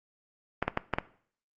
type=clicks; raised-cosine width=0.5 ms; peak=-11 dBFS; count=5; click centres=0.626 / 0.68 / 0.774 / 0.937 / 0.985 s; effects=noise-tail reverb RT60 0.5 s tail -17 dB re dry + Opus 32 kbps